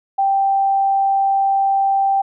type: tone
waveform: sine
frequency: 784 Hz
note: G5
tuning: in tune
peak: -13 dBFS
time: 0.18-2.22 s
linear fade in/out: 10 ms
effects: none